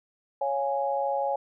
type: chord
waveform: sine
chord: Db major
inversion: none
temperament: equal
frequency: 554.4 / 698.5 / 830.6 Hz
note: Db5 / F5 / Ab5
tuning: 0 / 0 / 0 cents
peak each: -28 / -33 / -28 dBFS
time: 0.41-1.36 s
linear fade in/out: 5 ms
effects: none